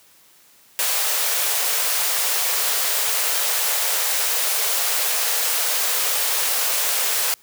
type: high-pass noise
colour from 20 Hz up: white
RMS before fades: -21 dBFS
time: 0.79-7.34 s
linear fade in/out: 0 ms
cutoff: 420 Hz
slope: 96 dB/octave
effects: white hiss -53 dBFS RMS until 7.42 s + high-pass 100 Hz 12 dB/octave